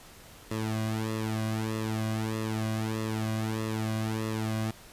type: tone with flanger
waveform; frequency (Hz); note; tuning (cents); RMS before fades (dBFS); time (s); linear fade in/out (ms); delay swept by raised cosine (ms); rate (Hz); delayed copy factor
sawtooth; 110; A2; 0; -31; 0.51-4.71; 5; 1.3 to 2.27; 1.6; -0.8
effects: pink hiss -51 dBFS RMS until 4.92 s + resampled to 32000 Hz